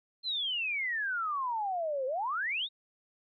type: exponential two-way sweep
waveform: sine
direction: down then up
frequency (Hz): 4200 to 505 to 3860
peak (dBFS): -30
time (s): 0.23-2.69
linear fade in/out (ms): 50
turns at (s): 2.06
effects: none